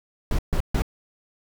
brown noise bursts, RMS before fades -21 dBFS, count 3, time 0.31-0.821 s, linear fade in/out 2 ms, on 77 ms, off 140 ms, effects none

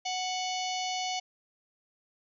harmonic tone with a mistuned harmonic, 740 Hz, F#5, in tune, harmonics 1 / 3 / 4 / 5 / 6 / 7 / 8 / 9, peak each -33 / -40 / -38 / -44 / -40 / -45 / -41 / -47 dBFS, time 0.05-1.2 s, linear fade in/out 10 ms, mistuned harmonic 5, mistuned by -74 cents, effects none

